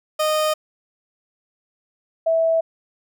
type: tone pair in turn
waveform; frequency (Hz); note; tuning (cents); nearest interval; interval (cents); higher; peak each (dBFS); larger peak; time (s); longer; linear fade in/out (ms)
30% pulse / sine; 617 / 654.1; D#5 / E5; -15 / -14; minor second; 101; second; -15; neither; 0.19-0.54 / 2.26-2.61; neither; 10
effects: none